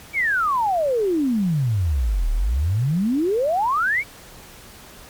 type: exponential two-way sweep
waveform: sine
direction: down then up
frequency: 2338 to 35.87 to 2338 Hz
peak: -17 dBFS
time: 0.13-4.04 s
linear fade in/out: 50 ms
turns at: 2.31 s
effects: pink hiss -43 dBFS RMS until 5.09 s + MP3 96 kbps